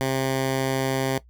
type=tone; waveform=10% pulse; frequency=133 Hz; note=C3; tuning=29 cents sharp; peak=-14 dBFS; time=0.01-1.18 s; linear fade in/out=0 ms; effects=noise-tail reverb RT60 0.1 s tail -17 dB re dry + added 60 Hz sine -49 dBFS peak until 1.29 s